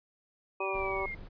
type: harmonic tone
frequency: 193 Hz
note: G3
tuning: 27 cents flat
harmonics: 2 / 3 / 4 / 5 / 6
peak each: -35 / -38 / -40 / -38 / -39 dBFS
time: 0.6-1.06 s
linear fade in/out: 5 ms
type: exponential sweep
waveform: sine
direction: down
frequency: 2523 to 2094 Hz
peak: -36 dBFS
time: 0.6-1.15 s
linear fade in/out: 10 ms
type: noise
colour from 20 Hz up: brown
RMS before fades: -44 dBFS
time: 0.73-1.29 s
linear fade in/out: 20 ms
effects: resampled to 11025 Hz